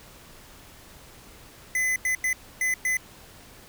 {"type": "tone bursts at uneven times", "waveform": "square", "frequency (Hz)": 2025, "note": "B6", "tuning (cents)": 43, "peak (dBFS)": -23, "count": 5, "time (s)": [[1.75, 1.96], [2.05, 2.15], [2.24, 2.33], [2.61, 2.74], [2.85, 2.97]], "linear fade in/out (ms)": 2, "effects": ["pink hiss -49 dBFS RMS until 3.68 s"]}